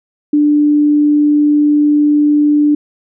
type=tone; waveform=sine; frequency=295.6 Hz; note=D4; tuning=11 cents sharp; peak=-7 dBFS; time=0.33-2.75 s; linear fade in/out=5 ms; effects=none